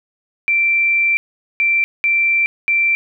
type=tone bursts at uneven times; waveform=sine; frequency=2349 Hz; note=D7; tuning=in tune; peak=-12 dBFS; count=4; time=0.48-1.17 / 1.6-1.84 / 2.04-2.46 / 2.68-2.95 s; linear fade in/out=0 ms; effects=none